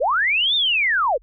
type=linear two-way sweep; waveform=sine; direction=up then down; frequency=430.1 to 3692 to 430.1 Hz; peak=-16 dBFS; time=0-1.18 s; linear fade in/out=20 ms; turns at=0.55 s; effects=added 42 Hz sine -49 dBFS peak until 1.22 s